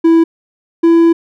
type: tone pair in turn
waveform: triangle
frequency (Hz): 329.6 / 333.8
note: E4 / E4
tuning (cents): 0 / +22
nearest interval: unison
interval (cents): 22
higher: second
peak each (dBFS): -3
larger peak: neither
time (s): 0.04-0.24 / 0.83-1.13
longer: second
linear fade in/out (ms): 10
effects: none